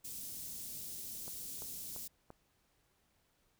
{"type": "band-stop noise", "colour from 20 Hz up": "white", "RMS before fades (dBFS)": -45, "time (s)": [0.04, 2.08], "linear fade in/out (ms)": 10, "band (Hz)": [300, 5500], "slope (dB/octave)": 12}
{"type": "click train", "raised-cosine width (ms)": 1, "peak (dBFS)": -36, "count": 4, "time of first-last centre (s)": [1.28, 2.304], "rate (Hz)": 2.93}
{"effects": ["pink hiss -75 dBFS RMS until 3.59 s"]}